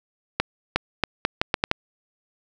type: accelerating click train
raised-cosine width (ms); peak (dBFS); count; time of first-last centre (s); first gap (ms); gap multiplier
0.3; -3; 8; 0.4-1.714; 360; 0.77
effects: none